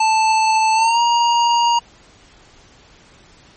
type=tone with pitch glide; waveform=square; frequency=880 to 943.2 Hz; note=A5 to A#5; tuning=0 to +20 cents; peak=-13 dBFS; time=0-1.79 s; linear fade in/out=5 ms; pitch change=+120 cents; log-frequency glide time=0.74-1 s; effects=pink hiss -48 dBFS RMS until 3.56 s + MP3 32 kbps